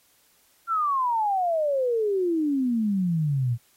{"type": "exponential sweep", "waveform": "sine", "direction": "down", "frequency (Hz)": [1385, 114.1], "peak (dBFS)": -21, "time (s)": [0.67, 3.58], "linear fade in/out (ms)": 50, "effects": ["white hiss -62 dBFS RMS until 3.76 s", "AAC 48 kbps"]}